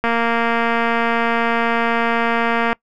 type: click train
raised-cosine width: 0.5 ms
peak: -4 dBFS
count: 625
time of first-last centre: 0.04-2.73 s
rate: 232 Hz
effects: noise-tail reverb RT60 0.1 s tail -24 dB re dry